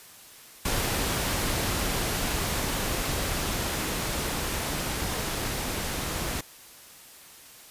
pink noise with level ramp, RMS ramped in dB -27 to -31 dBFS, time 0.65-6.41 s, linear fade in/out 5 ms, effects white hiss -49 dBFS RMS until 7.7 s + resampled to 32000 Hz

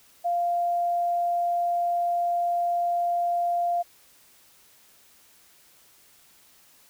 sine tone, 696 Hz, F5, 6 cents flat, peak -22 dBFS, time 0.24-3.83 s, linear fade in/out 20 ms, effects white hiss -57 dBFS RMS until 6.89 s

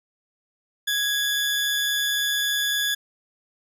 40% pulse tone pair together, 1661.2 / 3466 Hz, G#6 / A7, 0 / -27 cents, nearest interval octave + minor second, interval 1273 cents, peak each -24 / -23 dBFS, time 0.87-2.95 s, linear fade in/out 10 ms, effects none

